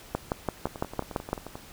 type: two click trains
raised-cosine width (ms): 1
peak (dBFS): -23 / -12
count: 11 / 8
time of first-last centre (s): 0.67-1.555 / 0.15-1.33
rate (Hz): 11.3 / 5.93
effects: pink hiss -49 dBFS RMS until 1.72 s